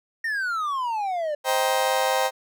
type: exponential sweep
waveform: triangle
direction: down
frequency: 1864.7 to 580 Hz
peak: -22 dBFS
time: 0.24-1.35 s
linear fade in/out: 5 ms
type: chord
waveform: 35% pulse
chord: C minor seventh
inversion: none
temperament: just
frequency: 523.3 / 627.9 / 784.9 / 941.9 Hz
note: C5 / Eb5 / G5 / Bb5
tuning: 0 / +16 / +2 / +18 cents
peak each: -23 / -27 / -23 / -26 dBFS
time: 1.44-2.31 s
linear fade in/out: 50 ms
effects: none